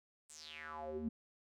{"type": "tone with band-pass filter sweep", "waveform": "square", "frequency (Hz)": 77.78, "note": "D#2", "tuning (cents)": 0, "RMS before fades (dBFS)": -45, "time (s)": [0.29, 1.09], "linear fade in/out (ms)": 10, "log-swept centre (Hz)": [8800, 210], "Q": 6.1, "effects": []}